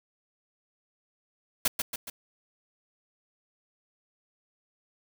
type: noise with echo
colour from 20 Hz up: white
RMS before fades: -24 dBFS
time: 1.65-1.68 s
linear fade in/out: 5 ms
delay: 140 ms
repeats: 3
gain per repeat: -5 dB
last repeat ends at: 2.1 s
effects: none